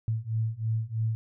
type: beating tone pair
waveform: sine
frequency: 110 / 113.1 Hz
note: A2 / A2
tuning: 0 / +48 cents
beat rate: 3.1 Hz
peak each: -30 / -29 dBFS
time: 0.08-1.15 s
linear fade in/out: 0 ms
effects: none